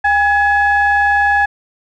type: ring-modulated tone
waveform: triangle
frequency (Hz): 440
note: A4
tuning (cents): 0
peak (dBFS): -5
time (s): 0.04-1.46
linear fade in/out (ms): 10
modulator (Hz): 1250
effects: none